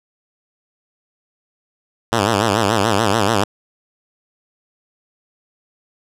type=tone with vibrato; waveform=5% pulse; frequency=106.3 Hz; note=G#2; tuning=41 cents sharp; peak=-3 dBFS; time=2.12-3.44 s; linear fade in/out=5 ms; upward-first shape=sine; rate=6.9 Hz; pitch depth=160 cents each way; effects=low-pass 10000 Hz 12 dB/octave